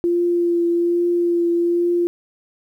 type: tone with vibrato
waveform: sine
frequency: 345.1 Hz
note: F4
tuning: 21 cents flat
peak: -15 dBFS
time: 0.04-2.07 s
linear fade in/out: 0 ms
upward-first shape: triangle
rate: 1.2 Hz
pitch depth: 18 cents each way
effects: 9-bit